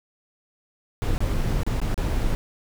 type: noise with dropouts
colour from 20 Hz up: brown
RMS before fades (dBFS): -23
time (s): 1.02-2.35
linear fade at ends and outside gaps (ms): 0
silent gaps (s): 1.18-1.205 / 1.633-1.665 / 1.801-1.816 / 1.943-1.978
effects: none